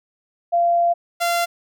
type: tone pair in turn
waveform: sine / sawtooth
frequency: 689 / 689 Hz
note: F5 / F5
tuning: -24 / -24 cents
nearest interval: unison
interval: 0 cents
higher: neither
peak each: -14 / -14 dBFS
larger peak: neither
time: 0.52-0.94 / 1.2-1.46 s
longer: first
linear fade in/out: 20 ms
effects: none